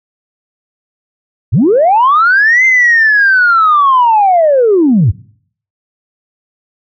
sine linear two-way sweep, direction up then down, 80.3 to 2093 to 80.3 Hz, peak -4 dBFS, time 1.52-5.12 s, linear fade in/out 20 ms, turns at 2.65 s, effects noise-tail reverb RT60 0.6 s tail -22 dB re dry + tanh soft clip ceiling -1 dBFS

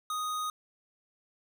square tone, 1244.5 Hz, D#6, in tune, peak -32 dBFS, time 0.1-0.5 s, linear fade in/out 2 ms, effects none

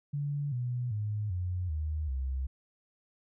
sine tone with pitch steps, 143.9 / 123.12 / 105.34 / 90.13 / 77.11 / 65.98 Hz, D3 / B2 / G#2 / F#2 / D#2 / C2, -35 / -5 / +25 / -45 / -15 / +15 cents, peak -30 dBFS, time 0.13-2.47 s, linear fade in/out 10 ms, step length 390 ms, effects none

